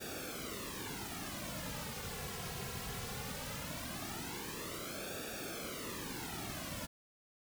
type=noise with flanger; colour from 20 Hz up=pink; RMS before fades=-43 dBFS; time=0-6.87 s; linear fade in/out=20 ms; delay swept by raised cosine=0.97 to 3.37 ms; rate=0.19 Hz; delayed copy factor=-0.85; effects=none